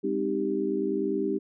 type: chord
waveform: sine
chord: Ab major seventh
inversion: none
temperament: equal with one note detuned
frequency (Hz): 202.3 / 261.6 / 311.1 / 392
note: Ab3 / C4 / Eb4 / G4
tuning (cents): -45 / 0 / 0 / 0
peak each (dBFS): -33 / -33 / -30 / -28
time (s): 0.03-1.39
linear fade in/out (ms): 20
effects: none